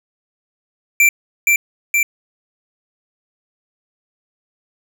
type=tone with echo; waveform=square; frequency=2349 Hz; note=D7; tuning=in tune; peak=-9 dBFS; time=1-1.09 s; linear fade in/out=2 ms; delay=470 ms; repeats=2; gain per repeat=-2 dB; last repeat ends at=2.03 s; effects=none